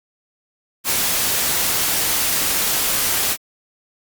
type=noise; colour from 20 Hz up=white; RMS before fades=-19 dBFS; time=0.84-3.37 s; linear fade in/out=50 ms; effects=Opus 48 kbps